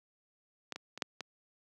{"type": "clicks", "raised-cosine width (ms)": 0.2, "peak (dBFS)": [-21, -24, -26, -13, -22], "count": 5, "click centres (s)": [0.723, 0.76, 0.976, 1.022, 1.207], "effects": ["high-pass 200 Hz 12 dB/octave"]}